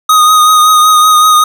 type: tone with vibrato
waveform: square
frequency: 1244.5 Hz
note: D#6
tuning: in tune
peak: -4 dBFS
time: 0.09-1.44 s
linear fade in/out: 5 ms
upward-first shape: triangle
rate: 5.3 Hz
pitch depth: 28 cents each way
effects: none